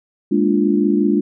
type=chord; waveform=sine; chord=Bb dominant seventh; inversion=third; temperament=equal; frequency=207.7 / 233.1 / 293.7 / 349.2 Hz; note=Ab3 / Bb3 / D4 / F4; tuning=0 / 0 / 0 / 0 cents; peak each=-17 / -22 / -17 / -19 dBFS; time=0.31-1.21 s; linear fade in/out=10 ms; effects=none